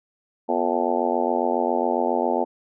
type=harmonic tone with a mistuned harmonic; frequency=87.31 Hz; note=F2; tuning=in tune; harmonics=3 / 4 / 5 / 6 / 7 / 8 / 9 / 10; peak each=-28 / -28 / -28 / -28 / -28 / -28 / -28 / -28 dBFS; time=0.48-2.45 s; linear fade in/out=20 ms; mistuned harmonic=3; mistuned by=-110 cents; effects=none